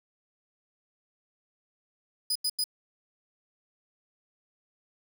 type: tone bursts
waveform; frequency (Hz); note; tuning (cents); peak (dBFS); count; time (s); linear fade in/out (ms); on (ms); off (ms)
sawtooth; 4978; D#8; 0; -23; 3; 2.3-2.641; 5; 55; 88
effects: 9-bit